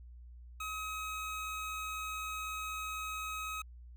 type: tone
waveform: 25% pulse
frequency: 1271 Hz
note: D#6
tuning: 36 cents sharp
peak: -34 dBFS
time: 0.6-3.62 s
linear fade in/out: 5 ms
effects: added 60 Hz sine -49 dBFS peak until 3.96 s